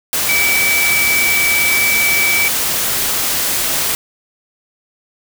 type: tone in noise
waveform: sine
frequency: 2300 Hz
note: D7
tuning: 37 cents flat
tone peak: -13 dBFS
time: 0.29-2.48 s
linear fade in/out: 0 ms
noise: white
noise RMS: -17 dBFS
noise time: 0.13-3.95 s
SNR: +1 dB
effects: none